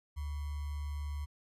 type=tone with sample-and-hold; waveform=sine; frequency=73 Hz; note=D2; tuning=10 cents flat; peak=-35 dBFS; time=0.16-1.26 s; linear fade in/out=20 ms; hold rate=1050 Hz; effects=resampled to 32000 Hz